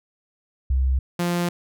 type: tone pair in turn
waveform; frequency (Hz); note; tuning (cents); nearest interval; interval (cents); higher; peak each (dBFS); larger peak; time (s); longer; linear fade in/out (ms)
sine / sawtooth; 65.41 / 174.32; C2 / F3; 0 / -3; octave + perfect fourth; 1697; second; -17; neither; 0.7-0.99 / 1.19-1.49; second; 5
effects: none